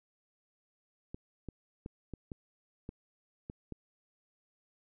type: clicks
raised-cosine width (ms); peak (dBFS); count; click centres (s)
3; -28; 8; 1.145 / 1.487 / 1.861 / 2.137 / 2.318 / 2.891 / 3.499 / 3.723
effects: none